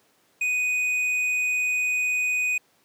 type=tone with tanh clipping; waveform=triangle; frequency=2489 Hz; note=D#7; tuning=in tune; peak=-23 dBFS; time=0.41-2.58 s; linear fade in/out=5 ms; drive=11 dB; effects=pink hiss -63 dBFS RMS until 2.84 s + high-pass 200 Hz 12 dB/octave